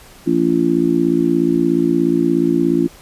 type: harmonic tone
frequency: 56.9 Hz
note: A#1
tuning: 41 cents flat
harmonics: 3 / 4 / 5 / 6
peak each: -21 / -22 / -16 / -16 dBFS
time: 0.26-2.88 s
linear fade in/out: 20 ms
effects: pink hiss -43 dBFS RMS until 3.01 s + resampled to 32000 Hz